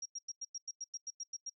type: tone bursts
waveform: sine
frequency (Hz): 5630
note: F8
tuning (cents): +13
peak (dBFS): -39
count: 12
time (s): 0.02-1.497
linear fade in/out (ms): 5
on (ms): 36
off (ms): 95
effects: noise-tail reverb RT60 0.1 s tail -24 dB re dry